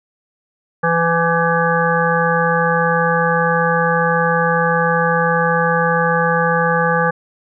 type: harmonic tone with a mistuned harmonic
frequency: 167.4 Hz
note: E3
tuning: 27 cents sharp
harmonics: 1 / 3 / 5 / 7 / 9 / 10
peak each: -20 / -18 / -20 / -20 / -22 / -21 dBFS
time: 0.83-7.11 s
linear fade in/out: 10 ms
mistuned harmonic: 9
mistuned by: +23 cents
effects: none